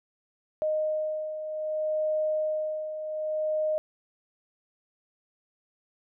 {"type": "beating tone pair", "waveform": "sine", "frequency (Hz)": [618, 618.64], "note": ["D#5", "D#5"], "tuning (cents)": [-12, -10], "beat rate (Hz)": 0.64, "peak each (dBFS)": [-34, -27], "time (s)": [0.62, 3.78], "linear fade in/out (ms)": 0, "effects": []}